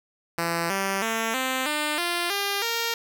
5% pulse tone with pitch steps, 168.6 / 194.79 / 225.1 / 260 / 300.4 / 347.1 / 401 / 463.3 Hz, E3 / G3 / A3 / C4 / D4 / F4 / G4 / A#4, +39 / -11 / +40 / -11 / +39 / -11 / +39 / -11 cents, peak -13 dBFS, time 0.38-2.94 s, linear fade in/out 2 ms, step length 320 ms, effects none

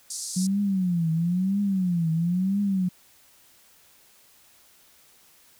white band-pass noise, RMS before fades -34 dBFS, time 0.1-0.47 s, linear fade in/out 5 ms, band 4500 to 10000 Hz, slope 48 dB/octave
sine tone with vibrato, 180.8 Hz, F#3, 40 cents flat, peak -21 dBFS, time 0.36-2.89 s, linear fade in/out 10 ms, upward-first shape triangle, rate 1 Hz, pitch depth 220 cents each way
effects white hiss -57 dBFS RMS until 5.59 s

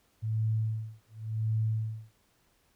sine tone with tremolo, 110.1 Hz, A2, 2 cents sharp, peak -25 dBFS, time 0.22-2.13 s, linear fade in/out 20 ms, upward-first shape sine, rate 0.91 Hz, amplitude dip 100%, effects pink hiss -69 dBFS RMS until 2.75 s

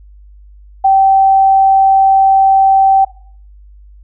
sine tone, 775 Hz, G5, 20 cents flat, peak -5 dBFS, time 0.84-3.05 s, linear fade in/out 10 ms, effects noise-tail reverb RT60 0.5 s tail -19 dB re dry + added 50 Hz sine -36 dBFS peak until 4.03 s

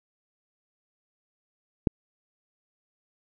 click, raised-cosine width 3 ms, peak -7 dBFS, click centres 1.872 s, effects none

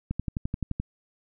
click train, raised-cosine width 5 ms, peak -16 dBFS, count 9, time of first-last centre 0.11-0.8 s, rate 11.6 Hz, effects none

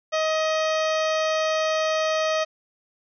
harmonic tone, 630 Hz, D#5, 21 cents sharp, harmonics 1 / 2 / 3 / 4 / 5 / 6 / 7 / 8 / 9 / 10, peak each -22 / -28 / -32 / -34 / -36 / -38 / -39 / -40 / -41 / -42 dBFS, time 0.12-2.45 s, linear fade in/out 20 ms, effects none

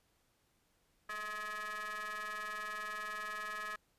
35% pulse ring-modulated tone, 210 Hz, G#3, 19 cents sharp, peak -35 dBFS, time 1.09-3.76 s, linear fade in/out 5 ms, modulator 1480 Hz, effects pink hiss -75 dBFS RMS until 3.98 s + resampled to 32000 Hz

